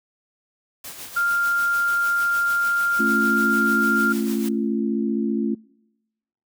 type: noise with tremolo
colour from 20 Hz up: white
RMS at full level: -35 dBFS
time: 0.84-4.49 s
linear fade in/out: 5 ms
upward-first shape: sine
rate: 6.7 Hz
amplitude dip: 50%
type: tone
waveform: sine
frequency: 1396.9 Hz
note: F6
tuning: in tune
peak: -18 dBFS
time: 1.16-4.13 s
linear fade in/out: 10 ms
type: chord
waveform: sine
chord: A augmented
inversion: none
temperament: just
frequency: 220 / 275 / 343.8 Hz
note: A3 / C#4 / E#4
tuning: 0 / -14 / -27 cents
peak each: -23 / -26 / -27 dBFS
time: 2.99-5.55 s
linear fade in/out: 10 ms
effects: noise-tail reverb RT60 1.0 s tail -26 dB re dry